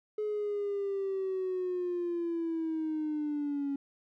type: linear sweep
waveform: triangle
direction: down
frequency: 425.7 to 277.2 Hz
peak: -27 dBFS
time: 0.18-3.76 s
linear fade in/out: 5 ms
effects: tanh soft clip ceiling -27 dBFS